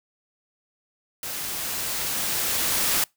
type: noise with level ramp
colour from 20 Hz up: white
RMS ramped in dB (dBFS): -32 to -22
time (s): 1.23-3.04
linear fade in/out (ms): 2
effects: noise-tail reverb RT60 0.2 s tail -26 dB re dry